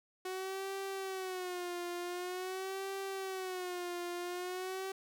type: tone with vibrato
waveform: sawtooth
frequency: 369.4 Hz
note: F#4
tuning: 3 cents flat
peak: -34 dBFS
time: 0.25-4.92 s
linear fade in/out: 5 ms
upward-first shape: sine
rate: 0.46 Hz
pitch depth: 92 cents each way
effects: none